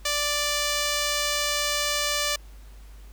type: tone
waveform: 5% pulse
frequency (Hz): 587.3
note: D5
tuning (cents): 0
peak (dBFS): -12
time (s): 0.05-2.36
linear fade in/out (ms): 5
effects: added 50 Hz sine -42 dBFS peak until 3.12 s + pink hiss -56 dBFS RMS until 3.12 s